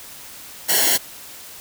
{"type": "noise with comb filter", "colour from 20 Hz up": "white", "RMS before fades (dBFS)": -17, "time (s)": [0.68, 0.98], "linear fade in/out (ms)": 20, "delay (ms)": 0.81, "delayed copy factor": -0.9, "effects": ["white hiss -39 dBFS RMS until 1.6 s"]}